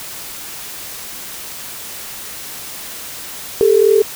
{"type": "tone pair together", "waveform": "sine", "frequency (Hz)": [401.6, 444.1], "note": ["G4", "A4"], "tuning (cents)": [42, 16], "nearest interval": "major second", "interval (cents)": 174, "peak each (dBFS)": -11, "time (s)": [3.61, 4.02], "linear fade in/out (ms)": 0, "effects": ["white hiss -30 dBFS RMS until 4.15 s"]}